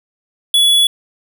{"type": "tone", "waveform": "square", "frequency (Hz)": 3400, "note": "G#7", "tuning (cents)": 40, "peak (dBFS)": -9, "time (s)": [0.54, 0.87], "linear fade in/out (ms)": 2, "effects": []}